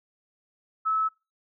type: tone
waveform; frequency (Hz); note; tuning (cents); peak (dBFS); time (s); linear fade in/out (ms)
sine; 1300; E6; -24; -22; 0.85-1.09; 20
effects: noise-tail reverb RT60 0.3 s tail -26 dB re dry